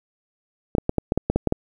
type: clicks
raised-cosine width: 2 ms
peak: -6 dBFS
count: 10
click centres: 0.751 / 0.783 / 0.894 / 0.983 / 1.121 / 1.176 / 1.3 / 1.36 / 1.473 / 1.524 s
effects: 8-bit